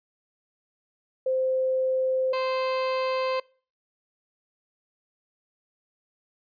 sine / 30% pulse tone pair in turn, 520 / 520 Hz, C5 / C5, -11 / -11 cents, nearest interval unison, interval 0 cents, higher neither, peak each -22 / -22 dBFS, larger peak neither, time 1.26-2.33 / 2.33-3.4 s, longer neither, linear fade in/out 5 ms, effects noise-tail reverb RT60 0.4 s tail -24 dB re dry + resampled to 11025 Hz

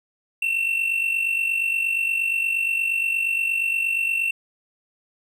triangle tone with amplitude modulation, 2700 Hz, E7, 41 cents sharp, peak -16 dBFS, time 0.42-4.31 s, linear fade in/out 5 ms, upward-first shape sine, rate 48.5 Hz, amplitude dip 60%, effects none

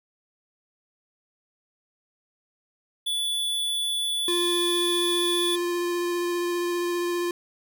square tone, 3451 Hz, A7, 34 cents flat, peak -25 dBFS, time 3.06-5.56 s, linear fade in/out 10 ms
square tone with vibrato, 349.2 Hz, F4, in tune, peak -25 dBFS, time 4.28-7.31 s, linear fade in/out 2 ms, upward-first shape sine, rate 15 Hz, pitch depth 9 cents each way
effects none

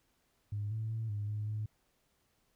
sine tone with pitch steps, 103.4 / 110.3 / 112.1 / 103.4 / 105.6 / 107.1 Hz, G#2 / A2 / A2 / G#2 / G#2 / A2, -7 / +5 / +33 / -7 / +29 / -46 cents, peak -33 dBFS, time 0.52-1.66 s, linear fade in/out 5 ms, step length 190 ms, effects tanh soft clip ceiling -29 dBFS + pink hiss -75 dBFS RMS until 2.55 s

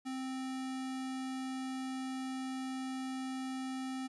square tone, 261.6 Hz, C4, in tune, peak -38 dBFS, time 0.05-4.08 s, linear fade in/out 20 ms, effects resampled to 24000 Hz + 12-bit

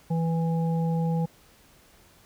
harmonic tone, 164.81 Hz, E3, in tune, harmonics 1 / 3 / 5, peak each -23 / -34 / -36 dBFS, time 0.1-1.26 s, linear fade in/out 10 ms, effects pink hiss -57 dBFS RMS until 2.25 s

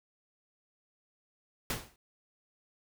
pink noise with exponential decay, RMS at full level -30 dBFS, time 1.7-1.96 s, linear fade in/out 2 ms, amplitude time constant 55 ms, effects none

